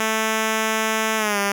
5% pulse tone with pitch glide, 220 to 200.6 Hz, A3 to G3, 0 to +40 cents, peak -8 dBFS, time 0-1.52 s, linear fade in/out 2 ms, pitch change -160 cents, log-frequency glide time 1.17-1.39 s, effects none

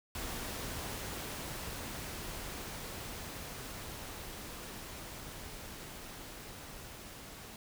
pink noise with level ramp, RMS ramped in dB -40 to -49 dBFS, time 0.15-7.56 s, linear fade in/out 2 ms, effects none

